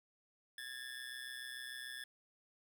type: ring-modulated tone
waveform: 25% pulse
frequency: 1722 Hz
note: A6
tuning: 38 cents flat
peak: -38 dBFS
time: 0.58-2.04 s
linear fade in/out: 2 ms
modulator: 63.4 Hz
effects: 11-bit